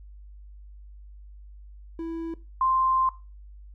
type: tone pair in turn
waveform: triangle / sine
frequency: 329.6 / 1046.4 Hz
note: E4 / C6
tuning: 0 / 0 cents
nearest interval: octave + minor sixth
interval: 2000 cents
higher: second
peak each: -28 / -20 dBFS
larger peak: second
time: 1.99-2.34 / 2.61-3.09 s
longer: second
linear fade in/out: 2 ms
effects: noise-tail reverb RT60 0.3 s tail -18 dB re dry + added 50 Hz sine -43 dBFS peak until 3.74 s